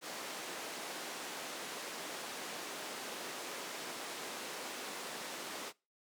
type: band-pass noise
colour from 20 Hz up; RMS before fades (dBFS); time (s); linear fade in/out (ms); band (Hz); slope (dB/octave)
pink; -44; 0.01-5.73; 50; 330 to 9900; 12
effects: noise-tail reverb RT60 0.3 s tail -24 dB re dry + high-pass 150 Hz 12 dB/octave